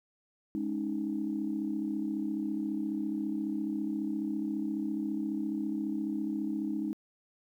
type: chord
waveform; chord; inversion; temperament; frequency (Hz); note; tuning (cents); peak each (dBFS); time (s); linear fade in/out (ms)
sine; Ab suspended fourth; none; just; 207.7 / 276.9 / 311.5; Ab3 / Db4 / Eb4; 0 / -2 / +2; -35 / -36 / -33; 0.55-6.93; 0
effects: tanh soft clip ceiling -21 dBFS + 11-bit